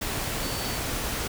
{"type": "tone in noise", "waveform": "sine", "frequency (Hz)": 4513, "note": "C#8", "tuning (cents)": 30, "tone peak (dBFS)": -38, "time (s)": [0.42, 0.78], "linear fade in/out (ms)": 10, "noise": "pink", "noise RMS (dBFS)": -30, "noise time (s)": [0.01, 1.28], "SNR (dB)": -11, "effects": []}